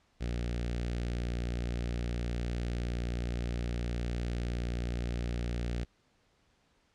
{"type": "tone with notch filter", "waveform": "sawtooth", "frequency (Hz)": 59.4, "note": "A#1", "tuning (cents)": 33, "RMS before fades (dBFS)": -34, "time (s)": [0.2, 5.85], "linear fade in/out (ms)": 20, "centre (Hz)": 1000, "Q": 1.1, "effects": ["pink hiss -70 dBFS RMS until 6.94 s", "low-pass 6000 Hz 12 dB/octave"]}